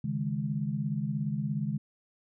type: chord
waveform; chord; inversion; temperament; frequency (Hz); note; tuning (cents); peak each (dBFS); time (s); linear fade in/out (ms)
sine; C# suspended second; none; equal; 138.59 / 155.56 / 207.7; C#3 / D#3 / G#3; 0 / 0 / 0; -33; 0.04-1.78; 5
effects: none